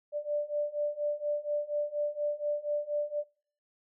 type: beating tone pair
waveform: sine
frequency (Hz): 587.3 / 591.5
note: D5 / D5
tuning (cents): 0 / +12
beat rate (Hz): 4.2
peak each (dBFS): -33 / -32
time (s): 0.12-3.24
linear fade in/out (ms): 50
effects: noise-tail reverb RT60 0.5 s tail -23 dB re dry